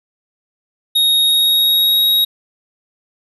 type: tone with pitch glide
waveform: square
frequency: 3750 to 3794 Hz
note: A#7 to A#7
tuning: +10 to +30 cents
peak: -11 dBFS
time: 0.95-2.25 s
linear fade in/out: 10 ms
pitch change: +20 cents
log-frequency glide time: 1.25-2.05 s
effects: none